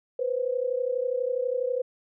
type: tone pair together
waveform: sine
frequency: 491.1 / 523.3 Hz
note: B4 / C5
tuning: -10 / 0 cents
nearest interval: minor second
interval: 110 cents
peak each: -27 / -28 dBFS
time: 0.19-1.82 s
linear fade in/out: 5 ms
effects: none